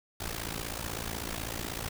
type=noise with amplitude modulation; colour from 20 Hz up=pink; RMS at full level=-33 dBFS; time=0.2-1.89 s; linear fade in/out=5 ms; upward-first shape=sine; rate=56.1 Hz; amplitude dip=85%; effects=none